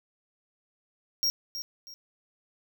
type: tone with echo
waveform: square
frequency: 5588 Hz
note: F8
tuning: in tune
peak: -24 dBFS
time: 1.23-1.3 s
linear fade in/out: 0 ms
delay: 320 ms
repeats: 2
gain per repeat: -10 dB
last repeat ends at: 1.94 s
effects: 11-bit